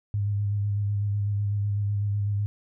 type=tone with vibrato; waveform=sine; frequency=102.1 Hz; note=G#2; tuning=29 cents flat; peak=-23 dBFS; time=0.14-2.46 s; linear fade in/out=0 ms; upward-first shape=square; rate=8 Hz; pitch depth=20 cents each way; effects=none